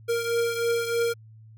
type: beating tone pair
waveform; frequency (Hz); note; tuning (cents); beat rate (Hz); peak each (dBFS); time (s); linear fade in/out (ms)
square; 466.2 / 469.4; A#4 / A#4; 0 / +12; 3.2; -25 / -31; 0.08-1.14; 20
effects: added 110 Hz sine -46 dBFS peak until 1.57 s